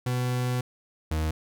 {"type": "tone pair in turn", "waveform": "40% pulse", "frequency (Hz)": [124.8, 78.62], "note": ["B2", "D#2"], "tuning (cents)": [19, 19], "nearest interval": "minor sixth", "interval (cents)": 800, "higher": "first", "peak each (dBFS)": -24, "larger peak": "neither", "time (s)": [[0.06, 0.61], [1.11, 1.31]], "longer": "first", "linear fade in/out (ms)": 5, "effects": []}